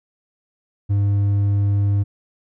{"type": "tone with hard clipping", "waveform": "sine", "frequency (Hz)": 100.7, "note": "G2", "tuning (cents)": 47, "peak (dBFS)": -16, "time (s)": [0.89, 2.04], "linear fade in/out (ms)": 20, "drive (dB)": 3, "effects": []}